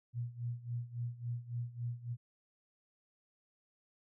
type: tone with tremolo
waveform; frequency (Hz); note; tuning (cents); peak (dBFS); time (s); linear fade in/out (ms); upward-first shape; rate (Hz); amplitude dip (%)
sine; 119.8; A#2; +48; -34; 0.13-2.17; 50; sine; 3.6; 85
effects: none